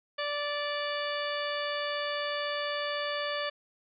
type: harmonic tone with a mistuned harmonic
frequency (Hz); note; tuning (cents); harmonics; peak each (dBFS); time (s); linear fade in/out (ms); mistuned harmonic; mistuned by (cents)
584; D5; -10; 1 / 2 / 3 / 4 / 5 / 6 / 8; -34 / -37 / -37 / -42 / -40 / -41 / -43; 0.18-3.5; 10; 8; -52
effects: none